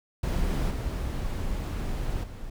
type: noise with level steps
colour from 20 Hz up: brown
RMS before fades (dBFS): -26 / -30 / -39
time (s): 0.23-2.5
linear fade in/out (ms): 5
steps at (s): 0.7 / 2.23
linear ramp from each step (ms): 10
effects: none